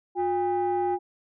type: tone pair together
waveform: sine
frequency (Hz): 358.5 / 808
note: F4 / G#5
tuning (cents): +45 / -48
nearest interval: octave + major second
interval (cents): 1407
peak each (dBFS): -24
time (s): 0.15-0.99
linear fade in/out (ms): 50
effects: tanh soft clip ceiling -19 dBFS